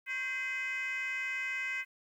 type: tone with frequency modulation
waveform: sine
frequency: 2054 Hz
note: C7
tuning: 33 cents flat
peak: -31 dBFS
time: 0.06-1.85 s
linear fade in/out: 50 ms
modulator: 483 Hz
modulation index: 1
effects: tanh soft clip ceiling -31 dBFS + 11-bit